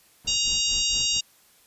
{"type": "noise with tremolo", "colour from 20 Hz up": "brown", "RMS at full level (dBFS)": -38, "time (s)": [0.24, 1.19], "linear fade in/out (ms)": 10, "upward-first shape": "sine", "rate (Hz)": 4.4, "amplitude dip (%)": 90}
{"type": "harmonic tone", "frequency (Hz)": 939, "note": "A#5", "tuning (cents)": 12, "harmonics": [3, 4, 5, 6, 7, 8], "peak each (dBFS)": [-27, -28, -29, -30, -30, -31], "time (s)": [0.27, 1.21], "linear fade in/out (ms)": 10}
{"effects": ["white hiss -58 dBFS RMS until 1.66 s", "resampled to 32000 Hz"]}